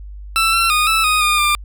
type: tone with pitch steps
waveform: 20% pulse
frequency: 1330 / 1352 / 1232 / 1314 / 1245 / 1217 / 1194 Hz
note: E6 / E6 / D#6 / E6 / D#6 / D#6 / D6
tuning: +15 / +43 / -17 / -6 / +1 / -39 / +28 cents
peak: -8 dBFS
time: 0.36-1.55 s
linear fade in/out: 0 ms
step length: 170 ms
effects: added 50 Hz sine -30 dBFS peak until 1.64 s